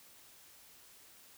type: silence
effects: white hiss -59 dBFS RMS until 1.37 s